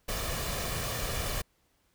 pink noise with comb filter, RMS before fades -33 dBFS, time 0.08-1.42 s, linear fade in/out 10 ms, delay 1.7 ms, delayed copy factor +0.5, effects pink hiss -71 dBFS RMS until 1.94 s

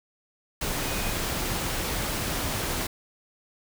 sine tone in noise, 2489 Hz, D#7, in tune, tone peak -39 dBFS, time 0.82-1.14 s, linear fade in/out 5 ms, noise pink, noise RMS -29 dBFS, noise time 0.61-2.87 s, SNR -13 dB, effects none

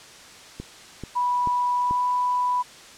click train, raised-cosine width 3 ms, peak -20 dBFS, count 4, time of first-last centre 0.6-1.91 s, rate 2.29 Hz
sine tone with pitch glide, 982 to 990 Hz, B5 to B5, -10 to +4 cents, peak -20 dBFS, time 1.15-2.63 s, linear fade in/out 20 ms, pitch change +14 cents, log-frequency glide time 1.76-2.04 s
effects white hiss -45 dBFS RMS until 2.97 s + low-pass 7000 Hz 12 dB/octave

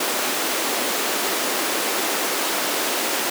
pink high-pass noise, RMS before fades -23 dBFS, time 0-3.3 s, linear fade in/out 5 ms, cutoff 290 Hz, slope 24 dB/octave, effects none

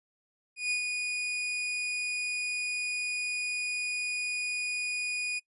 40% pulse tone with ADSR envelope, 2464 Hz, D#7, 17 cents flat, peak -25 dBFS, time 0.56-5.4 s, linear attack 150 ms, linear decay 100 ms, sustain -4 dB, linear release 21 ms, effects noise-tail reverb RT60 0.1 s tail -24 dB re dry + resampled to 24000 Hz

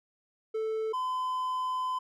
triangle tone pair in turn, 440 / 1018.5 Hz, A4 / C6, 0 / -47 cents, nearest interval octave + minor third, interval 1453 cents, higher second, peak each -27 dBFS, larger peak neither, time 0.54-0.93 / 0.93-1.99 s, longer second, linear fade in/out 10 ms, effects none

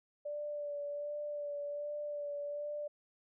sine tone with vibrato, 584 Hz, D5, 10 cents flat, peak -37 dBFS, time 0.25-2.88 s, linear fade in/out 10 ms, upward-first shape sine, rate 1.3 Hz, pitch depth 21 cents each way, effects none

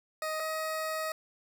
20% pulse tone pair in turn, 626 / 631.4 Hz, D#5 / D#5, +10 / +25 cents, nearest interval unison, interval 15 cents, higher second, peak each -27 dBFS, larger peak neither, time 0.22-0.4 / 0.4-1.12 s, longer second, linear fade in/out 2 ms, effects none

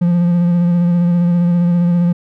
triangle tone with vibrato, 173.9 Hz, F3, 7 cents flat, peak -8 dBFS, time 0.01-2.13 s, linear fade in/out 10 ms, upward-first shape sine, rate 15 Hz, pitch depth 24 cents each way, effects none

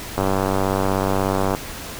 click train, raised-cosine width 1 ms, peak -6 dBFS, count 133, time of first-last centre 0.18-1.549 s, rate 96.4 Hz, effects pink hiss -33 dBFS RMS until 1.99 s

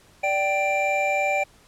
triangle tone cluster, 586 / 774 / 2365 Hz, D5 / G5 / D7, -4 / -22 / +12 cents, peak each -23 dBFS, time 0.23-1.44 s, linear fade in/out 10 ms, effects pink hiss -55 dBFS RMS until 1.67 s + low-pass 11000 Hz 12 dB/octave

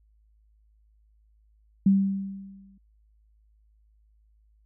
sine tone with exponential decay, 195.2 Hz, G3, 7 cents flat, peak -14 dBFS, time 1.86-2.78 s, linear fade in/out 5 ms, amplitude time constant 200 ms, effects added 53 Hz sine -59 dBFS peak until 4.65 s

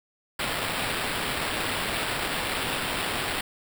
violet noise with sample-and-hold, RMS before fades -29 dBFS, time 0.39-3.41 s, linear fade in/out 5 ms, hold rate 6300 Hz, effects none

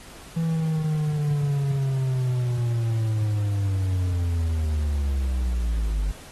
triangle linear sweep, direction down, 165.7 to 48.29 Hz, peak -19 dBFS, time 0.36-6.12 s, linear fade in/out 10 ms, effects pink hiss -45 dBFS RMS until 6.31 s + AAC 32 kbps

